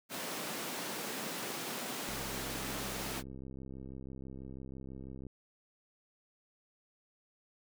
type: high-pass noise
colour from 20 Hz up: pink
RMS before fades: -40 dBFS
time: 0.09-3.23 s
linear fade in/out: 50 ms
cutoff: 180 Hz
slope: 24 dB/octave
type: click train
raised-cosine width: 3 ms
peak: -34 dBFS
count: 211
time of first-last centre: 2.09-5.267 s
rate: 66.1 Hz
effects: none